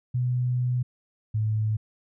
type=tone pair in turn; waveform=sine; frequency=124.5 / 108.41 Hz; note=B2 / A2; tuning=+14 / -25 cents; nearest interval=major second; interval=239 cents; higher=first; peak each=-22 / -22 dBFS; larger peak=neither; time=0.14-0.83 / 1.34-1.77 s; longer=first; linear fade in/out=10 ms; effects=none